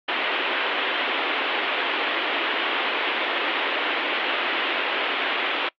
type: band-pass noise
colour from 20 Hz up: white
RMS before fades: -25 dBFS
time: 0.08-5.69 s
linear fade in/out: 5 ms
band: 270 to 3300 Hz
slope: 48 dB/octave
effects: noise-tail reverb RT60 0.1 s tail -23 dB re dry + Opus 48 kbps